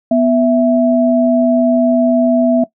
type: tone pair together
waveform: sine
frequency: 246.9 / 659.1 Hz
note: B3 / E5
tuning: 0 / 0 cents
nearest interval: octave + perfect fourth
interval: 1700 cents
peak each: -11 dBFS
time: 0.11-2.64 s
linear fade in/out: 5 ms
effects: noise-tail reverb RT60 0.1 s tail -18 dB re dry